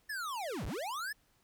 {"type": "linear two-way sweep", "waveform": "square", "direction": "down then up", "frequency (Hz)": [1782, 31.39, 1782], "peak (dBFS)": -37, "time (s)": [0.09, 1.13], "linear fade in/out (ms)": 10, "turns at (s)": 0.66, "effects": ["pink hiss -71 dBFS RMS until 1.43 s"]}